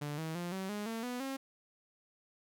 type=tone with pitch steps; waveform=sawtooth; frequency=146.83 / 160.12 / 174.61 / 190.41 / 207.6 / 226.4 / 246.9 / 269.3 Hz; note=D3 / D#3 / F3 / F#3 / G#3 / A3 / B3 / C#4; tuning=0 / +50 / 0 / +50 / 0 / +50 / 0 / -50 cents; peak=-33 dBFS; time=0.01-1.37 s; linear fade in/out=10 ms; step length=170 ms; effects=none